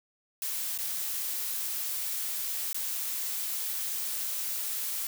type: noise with dropouts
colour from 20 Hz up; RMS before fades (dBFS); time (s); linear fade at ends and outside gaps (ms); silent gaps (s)
blue; -33; 0.42-5.07; 1; 0.777-0.787 / 2.73-2.745
effects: none